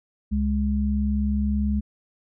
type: tone pair together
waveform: sine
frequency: 69.3 / 207.7 Hz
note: C#2 / G#3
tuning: 0 / 0 cents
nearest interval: octave + perfect fifth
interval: 1900 cents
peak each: -23 dBFS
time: 0.31-1.81 s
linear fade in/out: 20 ms
effects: none